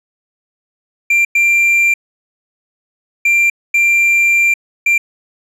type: tone bursts at uneven times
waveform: triangle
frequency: 2371 Hz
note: D7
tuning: 16 cents sharp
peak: -7 dBFS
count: 5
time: 1.1-1.25 / 1.35-1.94 / 3.25-3.5 / 3.74-4.54 / 4.86-4.98 s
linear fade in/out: 5 ms
effects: resampled to 32000 Hz